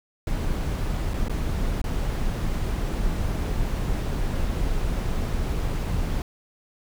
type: noise with dropouts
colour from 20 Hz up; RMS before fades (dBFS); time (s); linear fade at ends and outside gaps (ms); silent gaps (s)
brown; -25; 0.27-6.22; 1; 1.136-1.141 / 1.283-1.296 / 1.816-1.841
effects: none